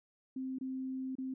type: tone with dropouts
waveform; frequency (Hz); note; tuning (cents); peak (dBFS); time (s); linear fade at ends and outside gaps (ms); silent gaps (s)
sine; 261.6; C4; 0; -36; 0.36-1.34; 5; 0.586-0.61 / 1.154-1.183
effects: none